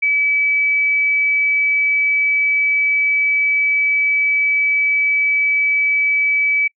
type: tone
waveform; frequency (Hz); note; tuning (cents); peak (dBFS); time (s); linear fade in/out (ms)
sine; 2293; D7; -42; -13; 0.02-6.68; 10
effects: noise-tail reverb RT60 0.1 s tail -26 dB re dry

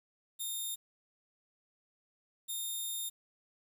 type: tone pair in turn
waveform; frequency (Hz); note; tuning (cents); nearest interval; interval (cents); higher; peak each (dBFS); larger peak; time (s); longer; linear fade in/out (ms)
5% pulse; 3660 / 3660; A#7 / A#7; -32 / -32; unison; 0; neither; -28; neither; 0.39-0.76 / 2.48-3.1; second; 20
effects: 10-bit

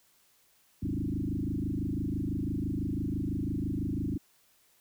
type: tone with frequency modulation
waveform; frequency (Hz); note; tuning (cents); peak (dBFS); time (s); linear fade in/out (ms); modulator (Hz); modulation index
sine; 188.6; F#3; +33; -29; 0.82-4.18; 10; 26; 4.9
effects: white hiss -66 dBFS RMS until 4.8 s

